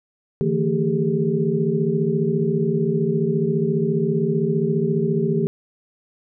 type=tone cluster; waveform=sine; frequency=150.2 / 165.1 / 225.5 / 393.7 / 427.9 Hz; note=D3 / E3 / A3 / G4 / A4; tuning=+39 / +3 / +43 / +8 / -48 cents; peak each=-25 / -23 / -24 / -22 / -29 dBFS; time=0.41-5.47 s; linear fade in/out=0 ms; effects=none